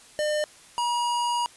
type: tone pair in turn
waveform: square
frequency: 603 / 957.2 Hz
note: D5 / A#5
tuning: +46 / +46 cents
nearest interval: minor sixth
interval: 800 cents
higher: second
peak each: -24 dBFS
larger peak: neither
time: 0.19-0.44 / 0.78-1.46 s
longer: second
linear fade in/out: 0 ms
effects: white hiss -51 dBFS RMS until 1.56 s + resampled to 24000 Hz